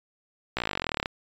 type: slowing click train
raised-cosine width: 0.3 ms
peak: -11 dBFS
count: 23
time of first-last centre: 0.57-1.059 s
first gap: 16 ms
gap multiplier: 1.03
effects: resampled to 16000 Hz